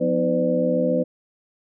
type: tone cluster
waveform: sine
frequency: 176.1 / 250.2 / 317.8 / 509 / 589 Hz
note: F3 / B3 / D#4 / C5 / D5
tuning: +15 / +23 / +37 / -48 / +5 cents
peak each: -26 / -24 / -28 / -21 / -26 dBFS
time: 0-1.04 s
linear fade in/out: 20 ms
effects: none